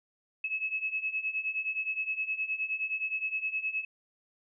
sine beating tone pair, 2578 / 2587.6 Hz, E7 / E7, -39 / -33 cents, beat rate 9.6 Hz, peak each -35 / -32 dBFS, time 0.44-3.85 s, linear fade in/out 5 ms, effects none

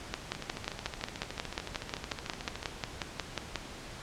two click trains, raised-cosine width 0.2 ms, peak -20 / -14 dBFS, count 32 / 20, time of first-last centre 0.35-2.629 / 0.14-3.557 s, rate 13.6 / 5.56 Hz, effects pink hiss -45 dBFS RMS until 4.02 s + low-pass 7000 Hz 12 dB/octave

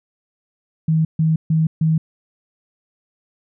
sine tone bursts, 159.4 Hz, D#3, 42 cents sharp, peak -13 dBFS, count 4, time 0.88-1.98 s, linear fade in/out 5 ms, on 170 ms, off 140 ms, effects none

